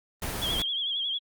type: noise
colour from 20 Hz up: pink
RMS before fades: -32 dBFS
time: 0.22-0.62 s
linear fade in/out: 2 ms
type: tone with vibrato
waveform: sine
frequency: 3279 Hz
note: G#7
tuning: 23 cents flat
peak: -27 dBFS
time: 0.41-1.19 s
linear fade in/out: 20 ms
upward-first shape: triangle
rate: 11 Hz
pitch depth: 86 cents each way
effects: Opus 24 kbps